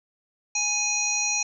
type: harmonic tone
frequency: 830.6 Hz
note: G#5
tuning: in tune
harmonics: 1 / 3 / 5 / 7 / 8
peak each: -35 / -28 / -33 / -26 / -29 dBFS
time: 0.55-1.43 s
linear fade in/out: 5 ms
effects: none